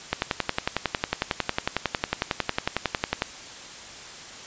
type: click train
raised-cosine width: 0.3 ms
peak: -6 dBFS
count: 35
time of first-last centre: 0.13-3.221 s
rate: 11 Hz
effects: white hiss -41 dBFS RMS until 4.46 s + resampled to 16000 Hz